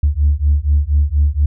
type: beating tone pair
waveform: sine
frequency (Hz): 71 / 75.2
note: C#2 / D2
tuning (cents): +42 / +42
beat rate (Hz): 4.2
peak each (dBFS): -13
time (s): 0.03-1.46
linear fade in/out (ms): 5
effects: tanh soft clip ceiling -5 dBFS